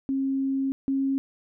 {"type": "tone pair in turn", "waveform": "sine", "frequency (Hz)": [270, 271], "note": ["C#4", "C#4"], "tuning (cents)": [-45, -39], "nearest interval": "unison", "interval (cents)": 6, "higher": "second", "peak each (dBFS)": [-23, -22], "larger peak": "second", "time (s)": [[0.09, 0.72], [0.88, 1.18]], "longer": "first", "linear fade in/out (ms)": 0, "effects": []}